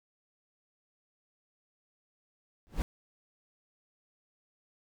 brown noise with exponential growth, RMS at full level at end -25 dBFS, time 2.67-2.82 s, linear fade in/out 0 ms, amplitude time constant 32 ms, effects none

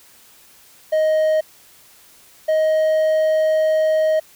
triangle tone pair in turn, 625 / 627.3 Hz, D#5 / D#5, +8 / +14 cents, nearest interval unison, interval 6 cents, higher second, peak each -12 / -12 dBFS, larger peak neither, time 0.92-1.41 / 2.48-4.2 s, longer second, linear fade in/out 10 ms, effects white hiss -49 dBFS RMS until 4.35 s

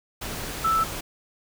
sine tone in noise, 1318.5 Hz, E6, in tune, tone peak -19 dBFS, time 0.64-0.84 s, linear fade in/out 10 ms, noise pink, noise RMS -33 dBFS, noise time 0.21-1.01 s, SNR +11 dB, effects none

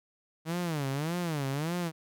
sawtooth tone with vibrato, 154.7 Hz, D#3, 10 cents flat, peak -26 dBFS, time 0.45-1.92 s, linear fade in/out 50 ms, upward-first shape sine, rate 1.7 Hz, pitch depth 240 cents each way, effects none

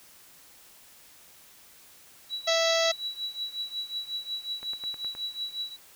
sine tone with tremolo, 3917 Hz, B7, 15 cents flat, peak -28 dBFS, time 2.29-5.77 s, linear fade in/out 50 ms, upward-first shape triangle, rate 5.5 Hz, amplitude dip 90%
harmonic tone, 659.3 Hz, E5, in tune, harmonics 1 / 2 / 3 / 4 / 5 / 6 / 7 / 8 / 9 / 10, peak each -25 / -34 / -32 / -36 / -32 / -34 / -34 / -35 / -39 / -37 dBFS, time 2.47-2.92 s, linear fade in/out 10 ms
click train, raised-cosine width 0.5 ms, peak -30 dBFS, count 6, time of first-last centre 4.63-5.151 s, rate 9.6 Hz
effects white hiss -54 dBFS RMS until 5.95 s

